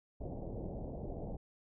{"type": "low-pass noise", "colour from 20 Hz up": "pink", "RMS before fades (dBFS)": -42, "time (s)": [0.2, 1.37], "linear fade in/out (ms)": 10, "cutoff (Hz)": 740, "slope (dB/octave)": 48, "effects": []}